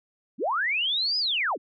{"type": "linear two-way sweep", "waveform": "sine", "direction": "up then down", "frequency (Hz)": [168, 5080, 168], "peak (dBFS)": -23, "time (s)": [0.38, 1.58], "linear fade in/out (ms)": 50, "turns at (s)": 1.18, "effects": []}